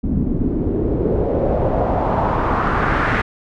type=noise with low-pass filter sweep; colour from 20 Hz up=pink; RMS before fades=-18 dBFS; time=0.03-3.22 s; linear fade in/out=10 ms; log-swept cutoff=220 to 1800 Hz; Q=2.5; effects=none